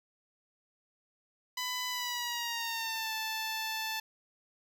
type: tone with pitch glide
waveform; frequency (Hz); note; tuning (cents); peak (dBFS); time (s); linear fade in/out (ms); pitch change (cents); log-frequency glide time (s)
10% pulse; 999 to 879.8; B5 to A5; +20 to 0; -25; 1.57-4; 5; -220; 1.89-3.13
effects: none